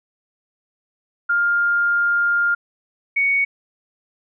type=tone pair in turn; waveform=sine; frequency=1405 / 2230 Hz; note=F6 / C#7; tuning=+10 / +10 cents; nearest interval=minor sixth; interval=800 cents; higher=second; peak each=-15 dBFS; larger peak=neither; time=1.29-2.55 / 3.16-3.45 s; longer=first; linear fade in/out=10 ms; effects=none